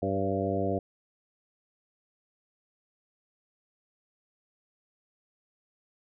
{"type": "harmonic tone with a mistuned harmonic", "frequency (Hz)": 97.6, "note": "G2", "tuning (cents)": -7, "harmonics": [1, 2, 3, 4, 5, 6, 7], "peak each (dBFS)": [-34, -34, -34, -34, -34, -34, -34], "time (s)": [0.02, 0.79], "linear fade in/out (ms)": 5, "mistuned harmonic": 6, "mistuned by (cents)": -31, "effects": []}